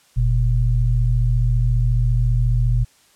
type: tone pair together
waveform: sine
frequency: 45.35 / 119.9 Hz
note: F#1 / A#2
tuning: -34 / +49 cents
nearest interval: octave + perfect fourth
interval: 1683 cents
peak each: -17 dBFS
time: 0.16-2.85 s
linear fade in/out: 20 ms
effects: white hiss -55 dBFS RMS until 3.15 s + low-pass 10000 Hz 12 dB/octave